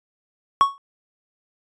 triangle tone with exponential decay, 1108.7 Hz, C#6, in tune, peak -6 dBFS, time 0.61-0.78 s, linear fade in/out 0 ms, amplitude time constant 35 ms, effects resampled to 22050 Hz

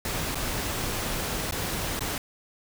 pink noise with dropouts, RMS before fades -30 dBFS, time 0.05-2.18 s, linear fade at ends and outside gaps 2 ms, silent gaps 0.347-0.354 / 1.511-1.522 / 1.993-2.007 s, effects none

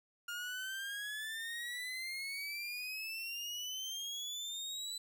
30% pulse exponential sweep, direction up, 1410 to 4000 Hz, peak -37 dBFS, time 0.28-4.98 s, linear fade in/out 5 ms, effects none

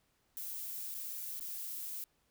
violet noise with dropouts, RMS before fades -42 dBFS, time 0.37-2.04 s, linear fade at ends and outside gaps 0 ms, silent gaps 0.943-0.949 / 1.396-1.409 s, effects pink hiss -75 dBFS RMS until 2.3 s

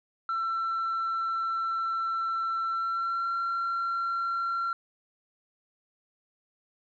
sine tone with pitch glide, 1343 to 1366.5 Hz, E6 to F6, +32 to -38 cents, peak -25 dBFS, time 0.29-4.73 s, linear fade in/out 2 ms, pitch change +30 cents, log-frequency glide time 2.66-3.33 s, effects tanh soft clip ceiling -25 dBFS

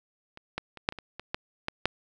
clicks, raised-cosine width 0.3 ms, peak -28 / -15 / -27 / -7 / -24 / -24 / -22 / -13 / -13 / -7 dBFS, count 10, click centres 0.374 / 0.58 / 0.773 / 0.889 / 0.924 / 0.987 / 1.196 / 1.345 / 1.684 / 1.856 s, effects none

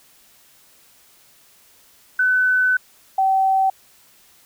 sine tone pair in turn, 1507 / 768.4 Hz, F#6 / G5, +31 / -35 cents, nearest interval octave, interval 1166 cents, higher first, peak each -14 dBFS, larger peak neither, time 2.19-2.77 / 3.18-3.7 s, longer first, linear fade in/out 5 ms, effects white hiss -53 dBFS RMS until 4.45 s

